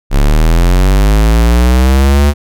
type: linear sweep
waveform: square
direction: up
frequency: 33.69 to 73.42 Hz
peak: -6 dBFS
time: 0.1-2.34 s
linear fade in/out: 50 ms
effects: none